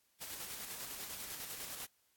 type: noise with tremolo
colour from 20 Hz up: white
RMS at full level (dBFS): -44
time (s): 0.2-1.87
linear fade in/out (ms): 20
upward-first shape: square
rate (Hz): 10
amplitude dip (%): 30
effects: white hiss -75 dBFS RMS until 2.16 s + AAC 64 kbps